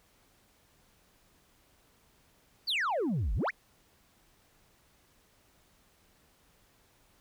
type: exponential two-way sweep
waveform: sine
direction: down then up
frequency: 4836 to 42.88 to 2618 Hz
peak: -25 dBFS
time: 2.67-3.51 s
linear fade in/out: 20 ms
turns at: 3.34 s
effects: tanh soft clip ceiling -27 dBFS + pink hiss -66 dBFS RMS until 7.2 s